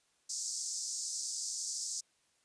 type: band-pass noise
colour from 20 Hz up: white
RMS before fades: -39 dBFS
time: 0.29-2.01 s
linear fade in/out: 10 ms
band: 4900 to 8200 Hz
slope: 48 dB/octave
effects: white hiss -73 dBFS RMS until 2.44 s + resampled to 22050 Hz